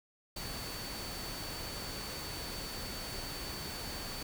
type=tone in noise; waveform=sine; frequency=4505 Hz; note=C#8; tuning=27 cents sharp; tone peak=-45 dBFS; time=0.36-4.23 s; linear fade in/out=5 ms; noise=pink; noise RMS=-42 dBFS; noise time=0.36-4.23 s; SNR=-6 dB; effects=none